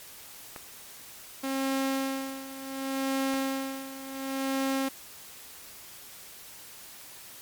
clicks, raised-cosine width 0.5 ms, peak -24 dBFS, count 2, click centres 0.562 / 3.34 s
sawtooth tone with tremolo, 268.9 Hz, C4, 47 cents sharp, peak -22 dBFS, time 1.43-4.89 s, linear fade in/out 10 ms, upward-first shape sine, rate 0.69 Hz, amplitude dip 80%
effects white hiss -47 dBFS RMS until 7.41 s + MP3 96 kbps

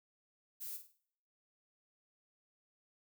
violet noise with echo, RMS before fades -44 dBFS, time 0.6-0.78 s, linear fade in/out 20 ms, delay 50 ms, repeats 4, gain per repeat -9 dB, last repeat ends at 0.98 s, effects noise-tail reverb RT60 0.7 s tail -23 dB re dry

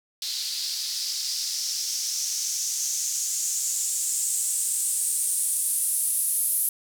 blue noise with band-pass filter sweep, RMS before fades -27 dBFS, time 0.22-6.69 s, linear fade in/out 2 ms, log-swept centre 4300 to 11000 Hz, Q 3.8, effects none

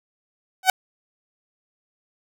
sawtooth tone with exponential growth, 752 Hz, F#5, 28 cents sharp, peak -5 dBFS, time 0.63-0.7 s, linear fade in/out 2 ms, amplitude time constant 15 ms, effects none

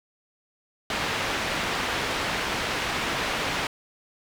white low-pass noise, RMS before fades -28 dBFS, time 0.9-3.67 s, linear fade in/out 2 ms, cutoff 2700 Hz, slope 12 dB/octave, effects none

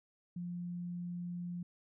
sine tone, 175.4 Hz, F3, 8 cents sharp, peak -38 dBFS, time 0.36-1.63 s, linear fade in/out 5 ms, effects none

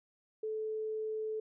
sine tone, 435.1 Hz, A4, 19 cents flat, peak -34 dBFS, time 0.43-1.4 s, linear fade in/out 5 ms, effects none

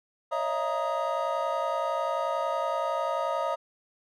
triangle tone cluster, 552 / 622 / 673 / 941 / 1247 Hz, C#5 / D#5 / E5 / A#5 / D#6, -7 / -1 / +36 / +16 / +3 cents, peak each -31 dBFS, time 0.31-3.56 s, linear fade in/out 20 ms, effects none

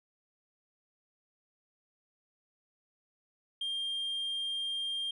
sine tone, 3200 Hz, G7, 35 cents sharp, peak -30 dBFS, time 3.61-5.11 s, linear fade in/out 5 ms, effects tanh soft clip ceiling -31 dBFS

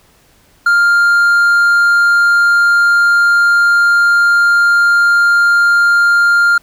triangle tone, 1400 Hz, F6, 4 cents sharp, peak -5 dBFS, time 0.66-6.58 s, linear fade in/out 5 ms, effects pink hiss -50 dBFS RMS until 6.62 s

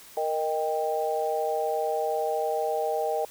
sine chord, Eb major, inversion second, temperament equal with one note detuned, 466.2 / 622.3 / 789.9 Hz, Bb4 / Eb5 / G5, 0 / 0 / +13 cents, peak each -29 dBFS, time 0.17-3.25 s, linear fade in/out 2 ms, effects white hiss -49 dBFS RMS until 3.3 s

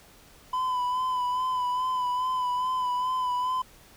triangle tone with vibrato, 1005 Hz, B5, 30 cents sharp, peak -23 dBFS, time 0.53-3.62 s, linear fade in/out 5 ms, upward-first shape sine, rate 2.4 Hz, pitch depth 32 cents each way, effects pink hiss -54 dBFS RMS until 3.96 s

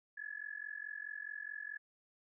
sine tone with amplitude modulation, 1704 Hz, G#6, 44 cents sharp, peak -38 dBFS, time 0.17-1.78 s, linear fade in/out 10 ms, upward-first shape sine, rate 44.7 Hz, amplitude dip 95%, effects none

